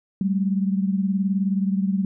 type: beating tone pair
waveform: sine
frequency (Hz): 191.5 / 210.5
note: G3 / G#3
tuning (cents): -40 / +24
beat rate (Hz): 19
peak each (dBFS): -20 / -26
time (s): 0.21-2.05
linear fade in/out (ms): 2
effects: none